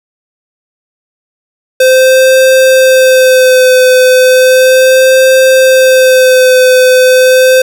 square tone with vibrato, 516 Hz, C5, 24 cents flat, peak -3 dBFS, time 1.8-7.62 s, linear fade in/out 5 ms, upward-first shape sine, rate 0.35 Hz, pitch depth 23 cents each way, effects none

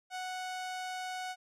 sawtooth tone, 739 Hz, F#5, 2 cents flat, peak -33 dBFS, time 0.1-1.36 s, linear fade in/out 50 ms, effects low-pass 9000 Hz 12 dB/octave

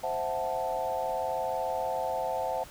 sine chord, F# half-diminished seventh, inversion second, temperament equal, 523.3 / 659.3 / 740 / 880 Hz, C5 / E5 / F#5 / A5, 0 / 0 / 0 / 0 cents, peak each -34 dBFS, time 0.03-2.64 s, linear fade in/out 10 ms, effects pink hiss -49 dBFS RMS until 2.7 s

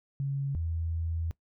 sine tone pair in turn, 138.59 / 82.41 Hz, C#3 / E2, 0 / 0 cents, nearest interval major sixth, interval 900 cents, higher first, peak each -28 / -29 dBFS, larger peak first, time 0.2-0.55 / 0.55-1.31 s, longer second, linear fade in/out 0 ms, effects noise-tail reverb RT60 0.1 s tail -20 dB re dry

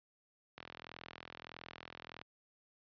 click train, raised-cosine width 0.3 ms, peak -30 dBFS, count 69, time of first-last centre 0.58-2.215 s, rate 41.6 Hz, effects high-pass 80 Hz 12 dB/octave + resampled to 11025 Hz

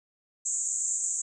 white band-pass noise, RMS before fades -30 dBFS, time 0.45-1.22 s, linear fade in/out 10 ms, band 6700 to 7900 Hz, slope 96 dB/octave, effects none

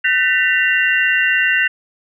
sine tone cluster, 1517 / 1790 / 1967 / 2766 Hz, F#6 / A6 / B6 / F7, +43 / +29 / -7 / -17 cents, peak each -18 dBFS, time 0.04-1.68 s, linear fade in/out 10 ms, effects none

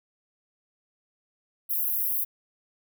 pink high-pass noise, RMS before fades -27 dBFS, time 1.69-2.25 s, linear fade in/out 20 ms, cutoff 12000 Hz, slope 48 dB/octave, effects none

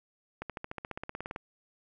accelerating click train, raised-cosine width 0.5 ms, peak -22 dBFS, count 16, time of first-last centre 0.42-1.361 s, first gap 77 ms, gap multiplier 0.97, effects none

